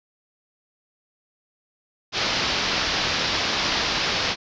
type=low-pass noise; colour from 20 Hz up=white; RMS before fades=-24 dBFS; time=2.12-4.36 s; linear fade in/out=50 ms; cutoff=5400 Hz; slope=48 dB/octave; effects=resampled to 16000 Hz